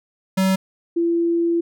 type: tone pair in turn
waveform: square / sine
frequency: 190 / 338.5 Hz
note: F#3 / E4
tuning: +46 / +46 cents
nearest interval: minor seventh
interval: 1000 cents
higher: second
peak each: -16 dBFS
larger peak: neither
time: 0.37-0.56 / 0.96-1.61 s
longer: second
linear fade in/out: 10 ms
effects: none